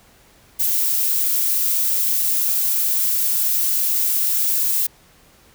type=noise; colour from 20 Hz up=violet; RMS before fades=-19 dBFS; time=0.59-4.87 s; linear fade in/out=10 ms; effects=pink hiss -52 dBFS RMS until 5.54 s